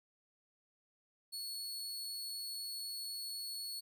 sawtooth tone, 4388 Hz, C#8, 18 cents flat, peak -38 dBFS, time 1.32-3.81 s, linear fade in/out 20 ms, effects none

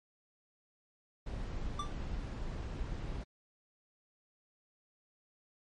brown noise, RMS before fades -39 dBFS, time 1.26-3.24 s, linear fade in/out 10 ms
square tone with exponential decay, 1174.7 Hz, D6, in tune, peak -33 dBFS, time 1.79-1.94 s, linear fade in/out 5 ms, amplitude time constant 32 ms
effects low-pass 6000 Hz 12 dB/octave + MP3 48 kbps

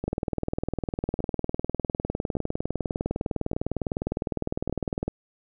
two click trains, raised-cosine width 2 ms, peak -17 / -13 dBFS, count 5 / 100, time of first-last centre 0.04-4.697 / 0.08-5.08 s, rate 0.859 / 19.8 Hz, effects none

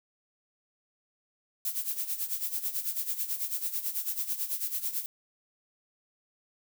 violet noise with tremolo, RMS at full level -30 dBFS, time 1.65-5.06 s, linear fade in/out 2 ms, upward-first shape sine, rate 9.1 Hz, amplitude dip 75%, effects none

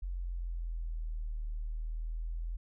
sine exponential two-way sweep, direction down then up, 45.12 to 38.21 to 42.1 Hz, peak -34 dBFS, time 0.02-2.57 s, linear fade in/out 10 ms, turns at 1.43 s, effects none

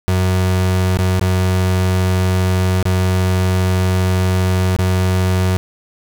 35% pulse tone with dropouts, 92.5 Hz, F#2, in tune, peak -11 dBFS, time 0.08-5.57 s, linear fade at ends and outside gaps 0 ms, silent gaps 0.972-0.989 / 1.195-1.212 / 2.827-2.854 / 4.764-4.788 s, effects none

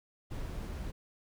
brown noise, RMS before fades -39 dBFS, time 0.3-0.92 s, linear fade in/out 20 ms, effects none

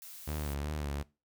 blue noise, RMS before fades -48 dBFS, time 0.02-0.54 s, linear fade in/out 0 ms
sawtooth tone with vibrato, 73.42 Hz, D2, in tune, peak -30 dBFS, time 0.27-1.03 s, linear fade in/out 10 ms, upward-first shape sine, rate 2.7 Hz, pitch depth 69 cents each way
effects noise-tail reverb RT60 0.3 s tail -22 dB re dry

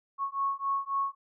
sine beating tone pair, 1100 / 1103.7 Hz, C#6 / C#6, -14 / -8 cents, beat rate 3.7 Hz, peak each -31 dBFS, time 0.18-1.15 s, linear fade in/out 50 ms, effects none

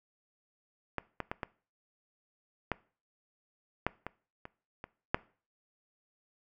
clicks, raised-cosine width 0.5 ms, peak -17 / -19 / -19 / -19 / -15 / -13 / -22 / -28 / -26 / -10 dBFS, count 10, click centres 0.983 / 1.203 / 1.315 / 1.432 / 2.717 / 3.866 / 4.066 / 4.454 / 4.841 / 5.145 s, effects noise-tail reverb RT60 0.4 s tail -21 dB re dry

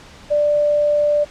sine tone, 590 Hz, D5, 8 cents sharp, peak -13 dBFS, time 0.3-1.25 s, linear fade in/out 20 ms, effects pink hiss -42 dBFS RMS until 1.3 s + low-pass 6000 Hz 12 dB/octave

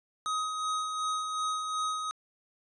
square tone with tremolo, 1259 Hz, D#6, 20 cents sharp, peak -29 dBFS, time 0.26-2.11 s, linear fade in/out 0 ms, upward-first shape sine, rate 2.7 Hz, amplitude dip 40%, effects resampled to 22050 Hz

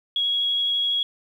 sine tone with vibrato, 3322 Hz, G#7, in tune, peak -20 dBFS, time 0.16-1.03 s, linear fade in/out 2 ms, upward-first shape triangle, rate 12 Hz, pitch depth 10 cents each way, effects 9-bit

